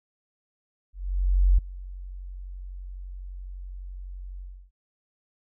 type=tone with ADSR envelope; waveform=sine; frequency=45.93 Hz; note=F#1; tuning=12 cents flat; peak=-14 dBFS; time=0.93-4.71 s; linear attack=650 ms; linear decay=10 ms; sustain=-21 dB; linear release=300 ms; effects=none